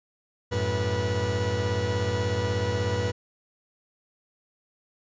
40% pulse tone cluster, 92 / 108.5 / 486.2 Hz, F#2 / A2 / B4, -9 / -24 / -27 cents, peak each -28 dBFS, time 0.51-3.12 s, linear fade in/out 20 ms, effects resampled to 16000 Hz

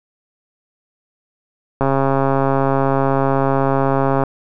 click train, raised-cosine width 1 ms, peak -3 dBFS, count 331, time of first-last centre 1.81-4.236 s, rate 136 Hz, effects none

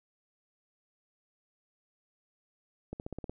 accelerating click train, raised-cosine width 2 ms, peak -25 dBFS, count 7, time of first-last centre 2.93-3.296 s, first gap 69 ms, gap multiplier 0.95, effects none

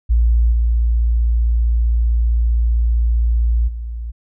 sine tone with level steps, 57.7 Hz, A#1, 17 cents flat, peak -10 / -12 / -23 dBFS, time 0.09-4.12 s, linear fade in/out 20 ms, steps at 0.51 / 3.67 s, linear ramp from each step 20 ms, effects none

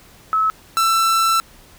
sine / 45% pulse tone pair in turn, 1296 / 1334.7 Hz, E6 / E6, -30 / +21 cents, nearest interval minor second, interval 51 cents, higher second, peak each -14 dBFS, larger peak neither, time 0.33-0.5 / 0.77-1.4 s, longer second, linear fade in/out 0 ms, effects pink hiss -47 dBFS RMS until 1.78 s

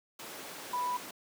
sine tone in noise, 987.8 Hz, B5, in tune, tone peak -30 dBFS, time 0.73-0.97 s, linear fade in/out 5 ms, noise pink, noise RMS -43 dBFS, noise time 0.19-1.11 s, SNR +10 dB, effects high-pass 300 Hz 12 dB/octave

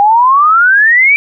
sine exponential sweep, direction up, 799 to 2349 Hz, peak -4 dBFS, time 0-1.16 s, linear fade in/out 0 ms, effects none

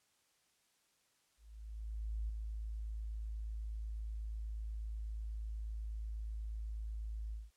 sine tone with ADSR envelope, 54.1 Hz, A1, 29 cents flat, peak -35 dBFS, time 1.37-7.51 s, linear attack 920 ms, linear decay 8 ms, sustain -4 dB, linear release 180 ms, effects white hiss -75 dBFS RMS until 7.56 s + low-pass 10000 Hz 12 dB/octave

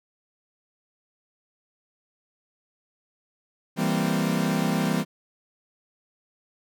40% pulse chord, C dominant seventh, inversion first, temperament equal with one note detuned, 164.81 / 196 / 233.1 / 260.9 Hz, E3 / G3 / Bb3 / C4, 0 / 0 / 0 / -5 cents, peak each -26 / -26 / -28 / -29 dBFS, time 3.76-5.05 s, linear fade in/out 50 ms, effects none

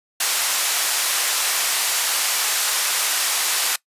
white band-pass noise, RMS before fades -21 dBFS, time 0.2-3.76 s, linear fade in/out 5 ms, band 760 to 11000 Hz, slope 12 dB/octave, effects noise-tail reverb RT60 0.1 s tail -21 dB re dry + resampled to 32000 Hz

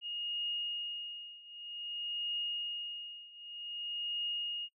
sine tone with tremolo, 2858 Hz, F7, 39 cents sharp, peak -33 dBFS, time 0.01-4.69 s, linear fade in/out 50 ms, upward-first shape triangle, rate 0.53 Hz, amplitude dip 90%, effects noise-tail reverb RT60 0.1 s tail -18 dB re dry

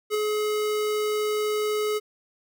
square tone with ADSR envelope, 424 Hz, G#4, 36 cents sharp, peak -21 dBFS, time 0.1-2 s, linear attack 45 ms, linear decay 7 ms, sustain -3 dB, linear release 30 ms, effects none

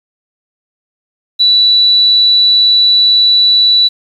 sine tone, 3951 Hz, B7, in tune, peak -5 dBFS, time 1.39-3.89 s, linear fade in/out 20 ms, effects 7-bit

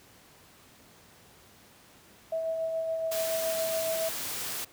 sine tone with tremolo, 650 Hz, E5, 24 cents flat, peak -27 dBFS, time 2.32-4.09 s, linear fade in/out 5 ms, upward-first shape sine, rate 7.1 Hz, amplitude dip 30%
white noise, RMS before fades -35 dBFS, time 3.11-4.65 s, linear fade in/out 10 ms
effects pink hiss -56 dBFS RMS until 4.72 s + high-pass 80 Hz 12 dB/octave

